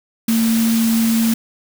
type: tone in noise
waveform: sine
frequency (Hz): 226.9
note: A#3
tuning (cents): -47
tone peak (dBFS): -13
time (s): 0.28-1.34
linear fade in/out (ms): 5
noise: white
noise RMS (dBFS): -25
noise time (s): 0.28-1.34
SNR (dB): +9
effects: none